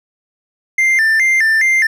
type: tone with vibrato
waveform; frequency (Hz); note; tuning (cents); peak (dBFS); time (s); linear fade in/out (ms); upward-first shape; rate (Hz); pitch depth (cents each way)
triangle; 1932; B6; -39; -8; 0.78-1.87; 5; square; 2.4; 140
effects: none